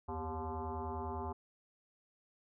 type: tone with frequency modulation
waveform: sine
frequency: 395 Hz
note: G4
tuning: 13 cents sharp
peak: -37 dBFS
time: 0.08-1.33 s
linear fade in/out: 10 ms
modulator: 160 Hz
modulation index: 4.1
effects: none

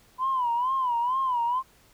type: tone with vibrato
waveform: sine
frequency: 1000 Hz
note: B5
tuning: 21 cents sharp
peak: -22 dBFS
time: 0.18-1.63 s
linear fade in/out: 50 ms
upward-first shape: sine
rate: 2.2 Hz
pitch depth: 120 cents each way
effects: tanh soft clip ceiling -18 dBFS + pink hiss -59 dBFS RMS until 1.93 s

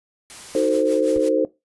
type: noise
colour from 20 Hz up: white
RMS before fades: -39 dBFS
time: 0.3-0.69 s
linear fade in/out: 0 ms
type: noise with tremolo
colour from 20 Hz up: white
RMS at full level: -36 dBFS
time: 0.54-1.29 s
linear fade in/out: 5 ms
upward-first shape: triangle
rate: 5.8 Hz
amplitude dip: 90%
type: chord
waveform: sine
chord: D# diminished seventh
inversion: none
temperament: equal with one note detuned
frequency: 311.1 / 370 / 449 / 523.3 Hz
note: D#4 / F#4 / A4 / C5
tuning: 0 / 0 / +35 / 0 cents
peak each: -22 / -25 / -20 / -20 dBFS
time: 0.55-1.45 s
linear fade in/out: 2 ms
type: noise with exponential decay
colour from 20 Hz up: brown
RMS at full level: -31 dBFS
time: 1.16-1.24 s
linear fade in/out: 0 ms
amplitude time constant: 16 ms
effects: noise-tail reverb RT60 0.2 s tail -18 dB re dry + resampled to 24000 Hz

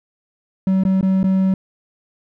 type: tone with dropouts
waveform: triangle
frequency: 190 Hz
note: F#3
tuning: 46 cents sharp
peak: -11 dBFS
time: 0.67-1.54 s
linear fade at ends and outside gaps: 2 ms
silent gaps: 0.836-0.851 / 1.011-1.028 / 1.231-1.241 s
effects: none

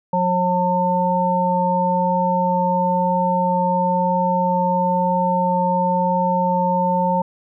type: harmonic tone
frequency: 180.1 Hz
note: F#3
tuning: 46 cents flat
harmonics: 1 / 3 / 5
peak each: -21 / -22 / -18 dBFS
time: 0.13-7.22 s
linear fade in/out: 5 ms
effects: none

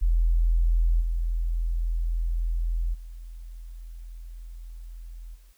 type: tone with level steps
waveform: sine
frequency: 41.79 Hz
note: E1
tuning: 24 cents sharp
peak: -18 / -23 / -37 / -49 dBFS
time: 0.01-5.53 s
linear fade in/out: 20 ms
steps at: 1 / 2.93 / 5.34 s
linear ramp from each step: 20 ms
effects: white hiss -64 dBFS RMS until 5.57 s

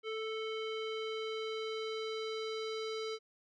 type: tone with low-pass filter sweep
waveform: square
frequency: 440 Hz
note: A4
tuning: in tune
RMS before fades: -39 dBFS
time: 0.03-3.19 s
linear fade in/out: 50 ms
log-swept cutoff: 2900 to 4500 Hz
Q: 2.7
effects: none

